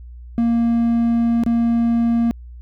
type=tone with dropouts; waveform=triangle; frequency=233.1 Hz; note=A#3; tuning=in tune; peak=-12 dBFS; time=0.38-2.31 s; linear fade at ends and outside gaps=0 ms; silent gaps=1.436-1.463 s; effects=added 60 Hz sine -34 dBFS peak until 2.61 s